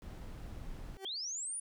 brown noise, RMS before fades -45 dBFS, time 0.02-0.97 s, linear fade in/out 0 ms
30% pulse tone with exponential growth, 385.6 Hz, G4, 28 cents flat, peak -37 dBFS, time 0.91-1.05 s, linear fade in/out 2 ms, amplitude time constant 29 ms
sine linear sweep, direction up, 3100 to 9830 Hz, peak -37 dBFS, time 1.05-1.6 s, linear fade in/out 5 ms
effects none

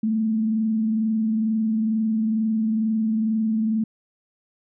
sine tone with frequency modulation, 220 Hz, A3, in tune, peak -19 dBFS, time 0.03-3.84 s, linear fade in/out 5 ms, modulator 22.2 Hz, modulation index 0.28, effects none

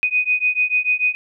sine beating tone pair, 2489 / 2495.8 Hz, D#7 / D#7, 0 / +5 cents, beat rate 6.8 Hz, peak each -19 dBFS, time 0.03-1.15 s, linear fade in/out 0 ms, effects none

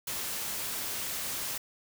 white noise, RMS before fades -35 dBFS, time 0.07-1.58 s, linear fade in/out 5 ms, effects none

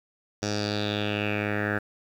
10% pulse tone with low-pass filter sweep, 104 Hz, G#2, 3 cents sharp, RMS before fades -28 dBFS, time 0.42-1.79 s, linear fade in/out 10 ms, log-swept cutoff 5800 to 1600 Hz, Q 4.8, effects 9-bit

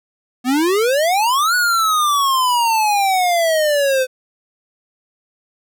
square exponential two-way sweep, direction up then down, 241.1 to 1480 to 508 Hz, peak -14 dBFS, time 0.44-4.07 s, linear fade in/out 50 ms, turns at 1.55 s, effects none

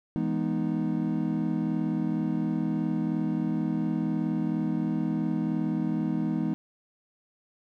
triangle chord, E major seventh, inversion none, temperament equal, 164.81 / 207.7 / 246.9 / 311.1 Hz, E3 / G#3 / B3 / D#4, 0 / 0 / 0 / 0 cents, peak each -29 dBFS, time 0.16-6.54 s, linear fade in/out 0 ms, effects none

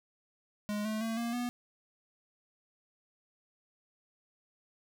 square tone with pitch steps, 208.3 / 216.6 / 225.3 / 234.3 / 243.7 Hz, G#3 / A3 / A3 / A#3 / B3, +5 / -27 / +41 / +9 / -23 cents, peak -33 dBFS, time 0.69-1.49 s, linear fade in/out 0 ms, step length 160 ms, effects none

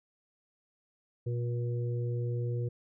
harmonic tone, 120 Hz, B2, 49 cents flat, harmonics 1 / 3 / 4, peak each -30 / -41 / -41 dBFS, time 1.26-2.69 s, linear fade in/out 10 ms, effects none

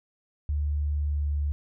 sine tone with pitch glide, 73.5 to 72.87 Hz, D2 to D2, +2 to -13 cents, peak -24 dBFS, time 0.49-1.52 s, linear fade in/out 0 ms, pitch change -15 cents, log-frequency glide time 1.01-1.29 s, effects none

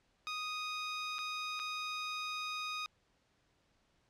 15% pulse tone with dropouts, 1244.5 Hz, D#6, in tune, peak -31 dBFS, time 0.27-2.86 s, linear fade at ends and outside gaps 0 ms, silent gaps 1.184-1.189 / 1.593-1.598 s, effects pink hiss -74 dBFS RMS until 4.09 s + low-pass 6000 Hz 12 dB/octave

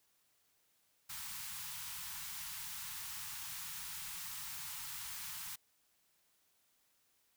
white band-stop noise, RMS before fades -45 dBFS, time 1.09-5.56 s, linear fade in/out 10 ms, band 190 to 810 Hz, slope 96 dB/octave, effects white hiss -75 dBFS RMS until 7.36 s

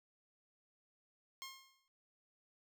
10% pulse tone with exponential decay, 1071 Hz, C6, 40 cents sharp, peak -35 dBFS, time 1.42-1.88 s, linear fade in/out 0 ms, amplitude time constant 100 ms, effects none

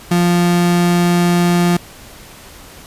35% pulse tone, 174.7 Hz, F3, 1 cent sharp, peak -9 dBFS, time 0.11-1.77 s, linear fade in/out 5 ms, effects pink hiss -38 dBFS RMS until 2.86 s + resampled to 32000 Hz

